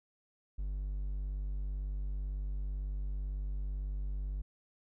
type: tone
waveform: triangle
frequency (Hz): 49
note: G1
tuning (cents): 0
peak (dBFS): -32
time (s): 0.58-4.42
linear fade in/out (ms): 10
effects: none